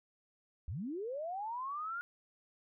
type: linear sweep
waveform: sine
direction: up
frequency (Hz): 61.9 to 1437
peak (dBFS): -37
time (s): 0.68-2.01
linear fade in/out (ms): 0
effects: none